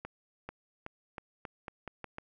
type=accelerating click train; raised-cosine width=0.5 ms; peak=-25 dBFS; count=9; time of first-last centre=0.05-2.184 s; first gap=440 ms; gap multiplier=0.85; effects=none